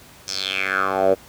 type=tone with band-pass filter sweep; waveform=10% pulse; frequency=95.9 Hz; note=G2; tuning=37 cents flat; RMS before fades=-21 dBFS; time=0.27-1.15 s; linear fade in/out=20 ms; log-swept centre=6000 to 500 Hz; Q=5; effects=pink hiss -46 dBFS RMS until 1.28 s + high-pass 60 Hz 12 dB/octave